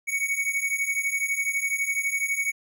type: beating tone pair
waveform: square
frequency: 2225 / 2237 Hz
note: C#7 / C#7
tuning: +6 / +15 cents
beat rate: 12 Hz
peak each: -29 / -27 dBFS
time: 0.07-2.52 s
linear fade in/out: 20 ms
effects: none